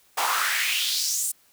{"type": "noise with high-pass filter sweep", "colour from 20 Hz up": "pink", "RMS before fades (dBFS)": -25, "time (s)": [0.17, 1.32], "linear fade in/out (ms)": 10, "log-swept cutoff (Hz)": [800, 9100], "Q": 3.3, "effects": ["white hiss -60 dBFS RMS until 1.52 s"]}